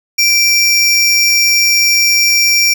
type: tone pair together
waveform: 45% pulse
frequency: 2349 / 5581 Hz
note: D7 / F8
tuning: 0 / -2 cents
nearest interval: octave + minor third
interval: 1498 cents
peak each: -11 dBFS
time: 0.18-2.74 s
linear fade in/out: 10 ms
effects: none